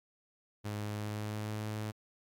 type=tone with pitch glide; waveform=sawtooth; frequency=104.5 to 107.19 Hz; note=G#2 to A2; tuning=+11 to -45 cents; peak=-32 dBFS; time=0.64-1.92 s; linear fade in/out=20 ms; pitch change=+44 cents; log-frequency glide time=0.78-1.59 s; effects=Opus 48 kbps